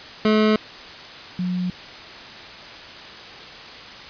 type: tone pair in turn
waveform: 25% pulse / sine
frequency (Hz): 215.2 / 180.96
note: A3 / F#3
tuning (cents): -38 / -38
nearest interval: minor third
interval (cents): 300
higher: first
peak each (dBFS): -11 / -21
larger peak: first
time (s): 0.25-0.56 / 1.39-1.7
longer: neither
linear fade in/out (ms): 2
effects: white hiss -38 dBFS RMS until 4.09 s + resampled to 11025 Hz